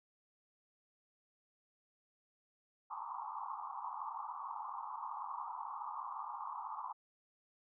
pink band-pass noise, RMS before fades -44 dBFS, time 2.9-6.93 s, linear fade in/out 10 ms, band 820 to 1200 Hz, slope 96 dB/octave, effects none

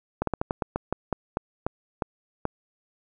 slowing click train, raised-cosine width 1 ms, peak -11 dBFS, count 13, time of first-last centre 0.22-2.454 s, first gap 53 ms, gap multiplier 1.21, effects none

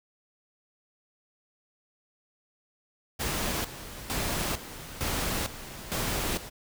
pink noise with tremolo, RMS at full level -30 dBFS, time 3.19-6.5 s, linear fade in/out 20 ms, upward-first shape square, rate 1.1 Hz, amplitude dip 75%, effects none

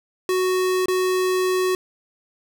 square tone with dropouts, 370 Hz, F#4, in tune, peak -19 dBFS, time 0.29-1.75 s, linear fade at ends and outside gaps 1 ms, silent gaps 0.858-0.883 s, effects none

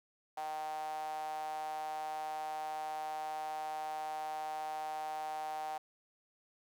sawtooth tone with high-pass filter, 154.7 Hz, D#3, 10 cents flat, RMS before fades -40 dBFS, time 0.37-5.78 s, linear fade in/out 5 ms, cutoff 770 Hz, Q 9, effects none

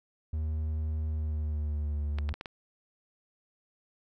triangle tone with pitch glide, 77.7 to 73.34 Hz, D#2 to D2, -2 to -2 cents, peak -27 dBFS, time 0.33-2.33 s, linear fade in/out 5 ms, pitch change -100 cents, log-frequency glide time 1.11-2.01 s
clicks, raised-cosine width 0.3 ms, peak -22 dBFS, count 5, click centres 2.186 / 2.291 / 2.34 / 2.411 / 2.458 s
effects none

